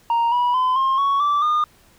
sine tone with pitch steps, 932.3 / 974.7 / 1019 / 1065.4 / 1113.8 / 1164.5 / 1217.5 Hz, A#5 / B5 / C6 / C6 / C#6 / D6 / D#6, 0 / -23 / -46 / +31 / +8 / -15 / -38 cents, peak -13 dBFS, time 0.1-1.64 s, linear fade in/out 2 ms, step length 220 ms, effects tanh soft clip ceiling -15 dBFS + pink hiss -54 dBFS RMS until 1.98 s

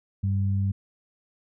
sine tone pair together, 97.92 / 196 Hz, G2 / G3, -1 / 0 cents, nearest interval octave, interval 1201 cents, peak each -22 / -31 dBFS, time 0.23-0.72 s, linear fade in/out 10 ms, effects none

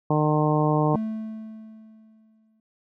harmonic tone, 151.9 Hz, D#3, 41 cents flat, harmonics 1 / 2 / 3 / 4 / 5 / 6 / 7, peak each -22 / -25 / -27 / -28 / -29 / -30 / -30 dBFS, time 0.1-0.96 s, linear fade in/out 5 ms
triangle tone with exponential decay, 219.3 Hz, A3, 6 cents flat, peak -21 dBFS, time 0.94-2.6 s, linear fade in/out 2 ms, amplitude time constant 360 ms
effects none

